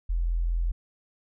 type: tone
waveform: sine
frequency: 42.38 Hz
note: E1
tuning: 49 cents sharp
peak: -23 dBFS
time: 0.09-0.72 s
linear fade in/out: 10 ms
effects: none